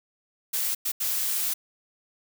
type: noise bursts at uneven times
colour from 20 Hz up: blue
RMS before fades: -27 dBFS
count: 3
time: 0.53-0.75 / 0.85-0.92 / 1-1.54 s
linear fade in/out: 10 ms
effects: none